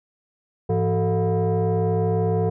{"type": "tone with frequency modulation", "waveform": "sine", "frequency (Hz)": 170, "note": "F3", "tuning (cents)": -46, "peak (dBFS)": -17, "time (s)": [0.69, 2.5], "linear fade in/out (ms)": 10, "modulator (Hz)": 274, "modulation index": 1.6, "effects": ["tanh soft clip ceiling -14 dBFS"]}